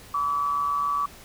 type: tone with amplitude modulation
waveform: sine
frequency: 1146 Hz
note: D6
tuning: 43 cents flat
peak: -20 dBFS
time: 0.14-1.06 s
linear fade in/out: 5 ms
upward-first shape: sine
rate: 147 Hz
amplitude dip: 50%
effects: pink hiss -47 dBFS RMS until 1.24 s